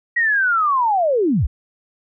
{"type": "linear sweep", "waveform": "sine", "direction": "down", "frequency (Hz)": [1924, 39.02], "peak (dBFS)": -14, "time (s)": [0.16, 1.47], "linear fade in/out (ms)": 10, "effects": []}